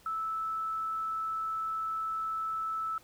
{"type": "tone", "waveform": "sine", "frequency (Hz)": 1312, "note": "E6", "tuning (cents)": -9, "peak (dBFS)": -31, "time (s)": [0.06, 2.98], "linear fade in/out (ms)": 2, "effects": ["pink hiss -60 dBFS RMS until 3.03 s"]}